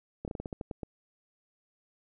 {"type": "slowing click train", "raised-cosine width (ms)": 2, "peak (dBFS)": -23, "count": 10, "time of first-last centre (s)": [0.25, 0.832], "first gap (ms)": 28, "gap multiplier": 1.2, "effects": []}